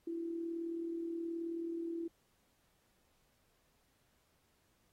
sine tone with amplitude modulation, 334.7 Hz, E4, 26 cents sharp, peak -35 dBFS, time 0.07-2.08 s, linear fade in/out 5 ms, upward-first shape sine, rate 38.8 Hz, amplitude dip 45%, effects pink hiss -75 dBFS RMS until 4.92 s + AAC 48 kbps

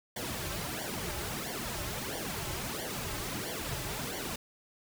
pink noise with flanger, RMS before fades -37 dBFS, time 0.16-4.36 s, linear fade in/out 5 ms, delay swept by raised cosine 0.77 to 4.27 ms, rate 1.5 Hz, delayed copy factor -0.85, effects none

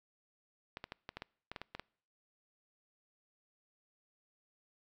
clicks, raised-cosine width 0.3 ms, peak -26 dBFS, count 11, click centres 0.771 / 0.841 / 0.921 / 1.091 / 1.17 / 1.221 / 1.516 / 1.562 / 1.616 / 1.75 / 1.796 s, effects noise-tail reverb RT60 0.6 s tail -26 dB re dry

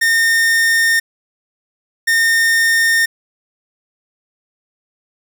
45% pulse tone pair in turn, 1825 / 1825 Hz, A#6 / A#6, -37 / -37 cents, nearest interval unison, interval 0 cents, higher neither, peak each -11 dBFS, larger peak neither, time 0.01-1 / 2.07-3.06 s, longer neither, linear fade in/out 10 ms, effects none

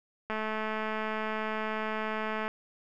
click train, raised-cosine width 0.5 ms, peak -19 dBFS, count 474, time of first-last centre 0.3-2.48 s, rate 217 Hz, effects none

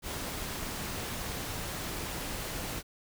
pink noise, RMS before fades -37 dBFS, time 0.02-2.83 s, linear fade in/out 50 ms, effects none

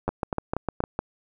two click trains, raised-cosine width 1 ms, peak -11 / -12 dBFS, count 7 / 4, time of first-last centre 0.08-0.99 / 0.09-0.804 s, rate 6.59 / 4.2 Hz, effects none

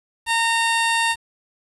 15% pulse tone, 918 Hz, A#5, 27 cents flat, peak -11 dBFS, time 0.26-1.16 s, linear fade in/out 50 ms, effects resampled to 24000 Hz + 7-bit

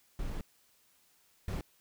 brown noise bursts at uneven times, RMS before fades -36 dBFS, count 2, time 0.19-0.41 / 1.48-1.61 s, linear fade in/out 2 ms, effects white hiss -68 dBFS RMS until 1.8 s

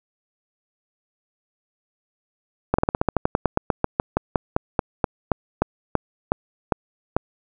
slowing click train, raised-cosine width 1 ms, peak -3 dBFS, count 26, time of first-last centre 2.74-7.166 s, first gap 45 ms, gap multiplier 1.1, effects none

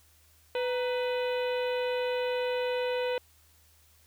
harmonic tone with a mistuned harmonic, 498.4 Hz, B4, 16 cents sharp, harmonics 1 / 2 / 3 / 4 / 5 / 6 / 7 / 8, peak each -28 / -38 / -42 / -44 / -41 / -44 / -48 / -48 dBFS, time 0.55-3.18 s, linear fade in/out 2 ms, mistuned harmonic 2, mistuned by -100 cents, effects added 78 Hz sine -63 dBFS peak until 4.06 s + white hiss -63 dBFS RMS until 4.06 s

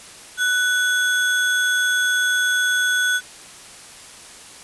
sine tone with sample-and-hold, 1488 Hz, F#6, 9 cents sharp, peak -16 dBFS, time 0.37-3.21 s, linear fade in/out 50 ms, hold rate 4900 Hz, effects white hiss -41 dBFS RMS until 4.63 s + resampled to 24000 Hz

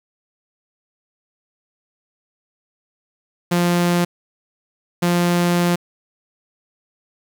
sawtooth tone pair in turn, 174.61 / 174.61 Hz, F3 / F3, 0 / 0 cents, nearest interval unison, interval 0 cents, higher neither, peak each -11 dBFS, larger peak neither, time 3.51-4.05 / 5.02-5.76 s, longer second, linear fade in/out 10 ms, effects 8-bit

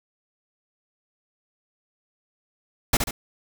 pink noise with echo, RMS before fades -18 dBFS, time 2.93-2.97 s, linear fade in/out 5 ms, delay 70 ms, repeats 2, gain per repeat -6 dB, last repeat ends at 3.11 s, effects none

